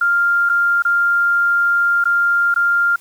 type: tone with dropouts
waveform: sine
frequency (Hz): 1396.9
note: F6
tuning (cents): 0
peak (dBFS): -12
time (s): 0.01-2.96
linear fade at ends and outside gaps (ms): 5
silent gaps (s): 0.492-0.496 / 0.823-0.85 / 2.041-2.054 / 2.542-2.56
effects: white hiss -48 dBFS RMS until 3 s